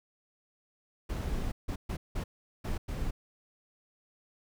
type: noise bursts at uneven times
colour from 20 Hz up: brown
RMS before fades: -33 dBFS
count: 6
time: 1.09-1.52 / 1.68-1.76 / 1.89-1.97 / 2.15-2.24 / 2.64-2.78 / 2.88-3.11 s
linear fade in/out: 10 ms
effects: none